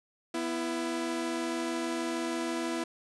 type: tone pair together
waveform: sawtooth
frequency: 246.9 / 333.3 Hz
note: B3 / E4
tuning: 0 / +19 cents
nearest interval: perfect fourth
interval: 519 cents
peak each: -32 / -28 dBFS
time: 0.34-2.84 s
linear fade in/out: 5 ms
effects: resampled to 24000 Hz + 9-bit